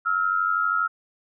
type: tone pair together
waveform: sine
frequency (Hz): 1304.4 / 1396.9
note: E6 / F6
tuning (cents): -19 / 0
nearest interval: minor second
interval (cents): 119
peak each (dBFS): -23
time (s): 0.05-0.88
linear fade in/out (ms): 20
effects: none